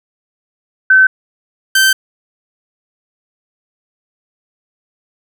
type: tone pair in turn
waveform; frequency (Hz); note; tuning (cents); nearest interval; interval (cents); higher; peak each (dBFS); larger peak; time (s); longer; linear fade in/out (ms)
sine / sawtooth; 1530 / 1551.4; G6 / G6; -42 / -18; unison; 24; second; -4; neither; 0.9-1.07 / 1.75-1.93; second; 5
effects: none